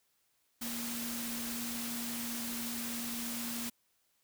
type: tone in noise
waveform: sine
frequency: 235.5 Hz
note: A#3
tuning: 18 cents sharp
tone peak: -40 dBFS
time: 0.61-3.7 s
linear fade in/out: 10 ms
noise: white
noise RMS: -40 dBFS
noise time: 0.61-3.7 s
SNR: -3 dB
effects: white hiss -75 dBFS RMS until 4.23 s